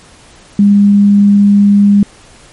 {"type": "tone", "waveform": "sine", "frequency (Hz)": 202.6, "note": "G#3", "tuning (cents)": -43, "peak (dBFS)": -3, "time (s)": [0.59, 2.03], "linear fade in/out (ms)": 2, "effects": ["pink hiss -40 dBFS RMS until 2.52 s", "MP3 48 kbps"]}